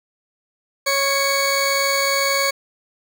20% pulse tone pair together, 552.8 / 2233 Hz, C#5 / C#7, -5 / +12 cents, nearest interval 2 octaves, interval 2417 cents, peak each -15 dBFS, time 0.86-2.51 s, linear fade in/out 10 ms, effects none

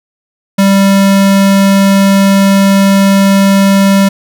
square tone, 196.2 Hz, G3, 2 cents sharp, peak -5 dBFS, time 0.58-4.09 s, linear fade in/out 10 ms, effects none

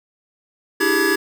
square tone cluster, 295 / 325.8 / 390.9 / 419.2 / 1686 Hz, D4 / E4 / G4 / G#4 / G#6, +8 / -20 / -5 / +16 / +26 cents, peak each -27 / -23 / -21 / -27 / -20 dBFS, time 0.8-1.16 s, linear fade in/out 10 ms, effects none

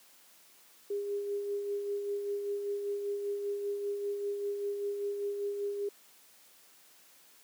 sine tone with tremolo, 405.6 Hz, G#4, 41 cents flat, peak -30 dBFS, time 0.9-5.89 s, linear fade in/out 5 ms, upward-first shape sine, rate 5.1 Hz, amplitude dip 40%, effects white hiss -60 dBFS RMS until 7.43 s + high-pass 200 Hz 12 dB/octave

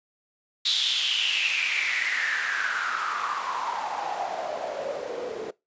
white noise with band-pass filter sweep, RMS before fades -28 dBFS, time 0.65-5.51 s, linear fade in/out 10 ms, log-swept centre 3800 to 420 Hz, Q 6.9, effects noise-tail reverb RT60 0.2 s tail -21 dB re dry + resampled to 16000 Hz

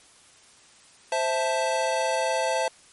square chord, A minor, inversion first, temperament equal, 523.3 / 659.3 / 880 Hz, C5 / E5 / A5, 0 / 0 / 0 cents, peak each -28 dBFS, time 1.12-2.68 s, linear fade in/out 2 ms, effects white hiss -54 dBFS RMS until 2.92 s + MP3 48 kbps

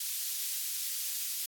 white high-pass noise, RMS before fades -35 dBFS, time 0-1.46 s, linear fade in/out 5 ms, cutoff 3500 Hz, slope 12 dB/octave, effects AAC 64 kbps

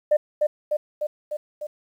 sine tone with echo, 600 Hz, D5, 37 cents sharp, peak -13 dBFS, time 0.11-0.17 s, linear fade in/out 10 ms, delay 300 ms, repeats 5, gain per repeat -3 dB, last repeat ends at 1.67 s, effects tanh soft clip ceiling -10 dBFS + 9-bit

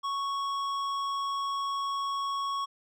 triangle tone with hard clipping, 1108.7 Hz, C#6, in tune, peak -31 dBFS, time 0.03-2.66 s, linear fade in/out 20 ms, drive 14 dB, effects none

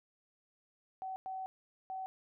sine tone bursts at uneven times, 758 Hz, F#5, 42 cents sharp, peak -38 dBFS, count 3, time 1.02-1.16 / 1.26-1.46 / 1.9-2.06 s, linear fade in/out 0 ms, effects none

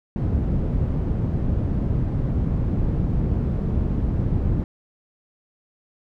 white low-pass noise, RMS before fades -22 dBFS, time 0.16-4.64 s, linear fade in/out 2 ms, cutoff 140 Hz, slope 12 dB/octave, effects none

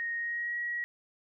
sine tone with pitch glide, 1864.7 to 1909.4 Hz, A#6 to A#6, 0 to +41 cents, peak -31 dBFS, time 0-0.84 s, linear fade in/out 0 ms, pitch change +41 cents, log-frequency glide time 0.17-0.57 s, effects none

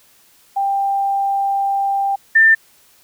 sine tone pair in turn, 791 / 1790.7 Hz, G5 / A6, +15 / +30 cents, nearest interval octave + major second, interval 1415 cents, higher second, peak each -15 / -7 dBFS, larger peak second, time 0.56-2.16 / 2.35-2.55 s, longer first, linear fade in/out 10 ms, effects white hiss -52 dBFS RMS until 3.03 s

